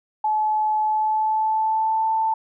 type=tone with pitch glide; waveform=sine; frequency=859 to 885.7 Hz; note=A5 to A5; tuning=-42 to +11 cents; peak=-18 dBFS; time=0.24-2.34 s; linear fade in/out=5 ms; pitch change=+53 cents; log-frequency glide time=0.81-2.08 s; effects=none